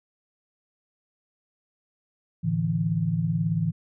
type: chord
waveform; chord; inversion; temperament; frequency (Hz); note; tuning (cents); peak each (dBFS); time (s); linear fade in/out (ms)
sine; A suspended fourth; none; just; 110 / 146.67 / 165; A2 / D3 / E3; 0 / -2 / +2; -29 / -29 / -24; 2.43-3.72; 20
effects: none